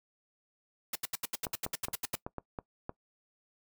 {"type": "noise bursts", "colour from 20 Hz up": "white", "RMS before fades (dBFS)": -34, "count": 13, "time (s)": [0.93, 2.155], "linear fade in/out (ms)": 5, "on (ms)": 25, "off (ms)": 75}
{"type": "clicks", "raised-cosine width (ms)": 1, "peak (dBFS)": -23, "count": 8, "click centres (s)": [1.468, 1.664, 1.884, 2.141, 2.265, 2.383, 2.588, 2.894]}
{"effects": ["noise-tail reverb RT60 0.1 s tail -21 dB re dry"]}